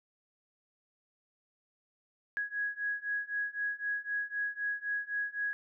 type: beating tone pair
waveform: sine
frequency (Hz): 1661 / 1664.9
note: G#6 / G#6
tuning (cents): 0 / +4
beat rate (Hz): 3.9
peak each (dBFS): -36 / -35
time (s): 2.37-5.53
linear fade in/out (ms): 0
effects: none